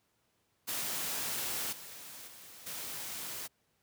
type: noise with level steps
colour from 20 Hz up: white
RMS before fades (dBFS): -36 / -48 / -52 / -41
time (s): 0.67-3.48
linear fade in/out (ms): 20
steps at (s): 1.72 / 2.27 / 2.66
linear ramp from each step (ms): 10
effects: pink hiss -75 dBFS RMS until 3.82 s + high-pass 80 Hz 12 dB/octave